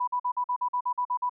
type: tone bursts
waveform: sine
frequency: 987.8 Hz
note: B5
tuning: in tune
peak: -24 dBFS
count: 11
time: 0-1.296 s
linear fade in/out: 10 ms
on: 76 ms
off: 46 ms
effects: none